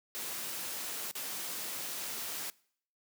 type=noise with dropouts; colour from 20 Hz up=white; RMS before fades=-39 dBFS; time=0.15-2.5 s; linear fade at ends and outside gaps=0 ms; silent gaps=1.112-1.153 s; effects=noise-tail reverb RT60 0.6 s tail -23 dB re dry + high-pass 150 Hz 12 dB/octave